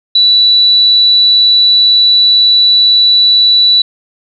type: tone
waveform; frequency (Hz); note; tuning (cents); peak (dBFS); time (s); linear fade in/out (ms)
sine; 3951; B7; 0; -4; 0.15-3.82; 5
effects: none